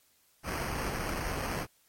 pink noise with sample-and-hold, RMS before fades -34 dBFS, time 0.43-1.67 s, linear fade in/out 50 ms, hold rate 3675 Hz, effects white hiss -67 dBFS RMS until 1.88 s + MP3 64 kbps

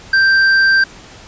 sine tone with tanh clipping, 1570 Hz, G6, 2 cents sharp, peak -10 dBFS, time 0.13-0.84 s, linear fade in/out 5 ms, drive 11 dB, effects pink hiss -38 dBFS RMS until 1.27 s + resampled to 16000 Hz

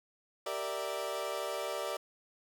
30% pulse chord, E half-diminished seventh, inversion first, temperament equal, 392 / 466.2 / 587.3 / 659.3 Hz, G4 / Bb4 / D5 / E5, 0 / 0 / 0 / 0 cents, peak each -40 / -39 / -35 / -39 dBFS, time 0.46-1.97 s, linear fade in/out 5 ms, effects none

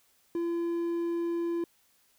triangle tone, 340 Hz, F4, 46 cents flat, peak -26 dBFS, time 0.35-1.64 s, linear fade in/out 2 ms, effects white hiss -67 dBFS RMS until 2.18 s

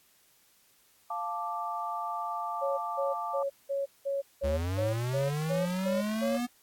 sine chord, D minor, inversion first, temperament equal, 698.5 / 880 / 1174.7 Hz, F5 / A5 / D6, 0 / 0 / 0 cents, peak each -37 / -36 / -35 dBFS, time 1.1-3.43 s, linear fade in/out 5 ms
sine tone bursts, 554.4 Hz, C#5, in tune, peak -28 dBFS, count 11, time 2.61-6.38 s, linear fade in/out 20 ms, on 170 ms, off 190 ms
square linear sweep, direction up, 68.2 to 246.3 Hz, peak -30 dBFS, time 4.43-6.47 s, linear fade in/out 20 ms
effects white hiss -64 dBFS RMS until 6.62 s + AAC 64 kbps

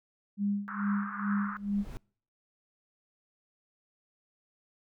sine tone with tremolo, 202.5 Hz, G#3, 43 cents flat, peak -26 dBFS, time 0.37-1.85 s, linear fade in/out 50 ms, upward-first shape sine, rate 2.3 Hz, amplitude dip 90%
white band-pass noise, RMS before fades -39 dBFS, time 0.68-1.57 s, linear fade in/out 0 ms, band 1100 to 1500 Hz, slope 48 dB/octave
brown noise with exponential growth, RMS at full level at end -38 dBFS, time 1.28-1.97 s, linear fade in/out 0 ms, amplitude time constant 150 ms
effects noise-tail reverb RT60 0.5 s tail -26 dB re dry

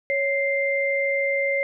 sine tone pair together, 553.4 / 2093 Hz, C#5 / C7, -3 / 0 cents, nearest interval octave + major seventh, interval 2303 cents, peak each -23 dBFS, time 0.1-1.63 s, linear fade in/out 0 ms, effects none

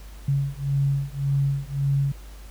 sine beating tone pair, 138.2 / 140 Hz, C#3 / C#3, -5 / +18 cents, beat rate 1.8 Hz, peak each -24 dBFS, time 0.28-2.12 s, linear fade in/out 5 ms, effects added 50 Hz sine -39 dBFS peak until 2.5 s + pink hiss -50 dBFS RMS until 2.5 s

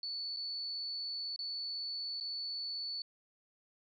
sine tone with dropouts, 4458 Hz, C#8, 9 cents sharp, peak -37 dBFS, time 0.03-3.02 s, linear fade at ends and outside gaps 2 ms, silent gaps 0.364-0.369 / 1.362-1.39 / 2.201-2.208 s, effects none

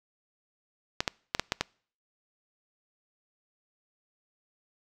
clicks, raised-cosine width 0.2 ms, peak -8 dBFS, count 6, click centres 1.005 / 1.078 / 1.349 / 1.396 / 1.521 / 1.61 s, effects noise-tail reverb RT60 0.5 s tail -26 dB re dry

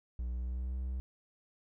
triangle tone with pitch glide, 60.7 to 63.87 Hz, B1 to C2, -29 to -41 cents, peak -32 dBFS, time 0.19-1 s, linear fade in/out 0 ms, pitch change +88 cents, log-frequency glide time 0.3-0.77 s, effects none

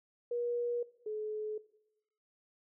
sine tone pair in turn, 479.5 / 428 Hz, A#4 / A4, +49 / -48 cents, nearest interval major second, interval 197 cents, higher first, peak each -32 / -35 dBFS, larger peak first, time 0.31-0.83 / 1.06-1.58 s, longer neither, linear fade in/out 5 ms, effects noise-tail reverb RT60 0.8 s tail -18 dB re dry

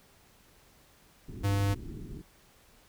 pink low-pass noise, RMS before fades -41 dBFS, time 1.28-2.22 s, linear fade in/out 10 ms, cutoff 410 Hz, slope 96 dB/octave
square tone, 99.9 Hz, G2, 33 cents sharp, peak -26 dBFS, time 1.43-1.75 s, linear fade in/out 20 ms
effects pink hiss -61 dBFS RMS until 2.88 s

